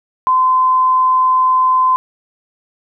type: tone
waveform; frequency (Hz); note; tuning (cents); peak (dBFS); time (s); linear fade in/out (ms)
sine; 1028; C6; -31; -9; 0.27-1.96; 0
effects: none